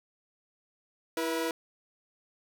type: tone pair together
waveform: sawtooth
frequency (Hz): 329.6 / 483.4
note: E4 / B4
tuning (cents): 0 / -37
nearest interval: perfect fifth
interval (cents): 663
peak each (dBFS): -28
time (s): 1.17-1.51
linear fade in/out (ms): 2
effects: none